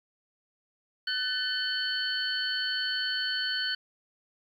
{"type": "tone cluster", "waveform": "sine", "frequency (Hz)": [1507, 1766, 3054, 4428], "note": ["F#6", "A6", "G7", "C#8"], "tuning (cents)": [31, 6, -46, -3], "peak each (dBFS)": [-32, -40, -33, -32], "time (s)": [1.07, 3.75], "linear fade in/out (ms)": 5, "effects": ["10-bit"]}